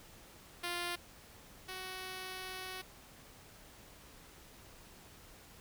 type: tone pair in turn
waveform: 5% pulse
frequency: 349.2 / 373 Hz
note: F4 / F#4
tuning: 0 / +14 cents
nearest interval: minor second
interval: 114 cents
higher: second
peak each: -25 / -31 dBFS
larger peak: first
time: 0.63-0.96 / 1.68-2.82 s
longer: second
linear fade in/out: 10 ms
effects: pink hiss -57 dBFS RMS until 5.6 s